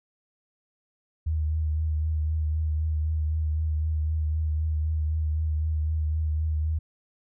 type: tone with vibrato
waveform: sine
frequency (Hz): 77.78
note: D#2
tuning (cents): 0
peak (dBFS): -23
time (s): 1.26-6.79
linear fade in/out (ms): 10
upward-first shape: triangle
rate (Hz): 3.9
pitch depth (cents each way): 35
effects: none